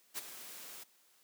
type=noise with ADSR envelope; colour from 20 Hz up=white; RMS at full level=-37 dBFS; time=0.14-0.84 s; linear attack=43 ms; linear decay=15 ms; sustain=-12 dB; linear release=13 ms; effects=white hiss -68 dBFS RMS until 1.23 s + high-pass 200 Hz 12 dB/octave